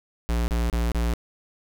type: tone bursts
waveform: square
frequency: 58.27 Hz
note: A#1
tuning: in tune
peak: -22 dBFS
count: 4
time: 0.29-1.137 s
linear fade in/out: 0 ms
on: 190 ms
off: 29 ms
effects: none